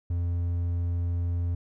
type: tone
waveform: triangle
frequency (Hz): 86.6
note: F2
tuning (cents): -14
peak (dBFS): -23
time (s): 0.1-1.55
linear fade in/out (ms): 5
effects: none